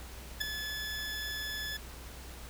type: tone with ADSR envelope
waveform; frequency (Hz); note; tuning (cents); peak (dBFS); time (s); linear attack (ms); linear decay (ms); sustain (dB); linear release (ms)
20% pulse; 1722; A6; -38; -22; 0.4-1.77; 15; 6; -9; 4
effects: added 61 Hz sine -46 dBFS peak until 2.49 s + pink hiss -49 dBFS RMS until 2.49 s